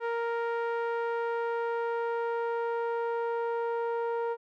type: tone with low-pass filter sweep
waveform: sawtooth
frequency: 466.2 Hz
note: A#4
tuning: in tune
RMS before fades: -31 dBFS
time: 0-4.37 s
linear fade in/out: 50 ms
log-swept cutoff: 1500 to 970 Hz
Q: 1.2
effects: none